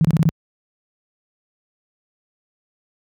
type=tone bursts; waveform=sine; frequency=160 Hz; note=D#3; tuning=49 cents sharp; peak=-11 dBFS; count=5; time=0.01-0.29 s; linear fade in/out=0 ms; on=36 ms; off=25 ms; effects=high-pass 60 Hz 12 dB/octave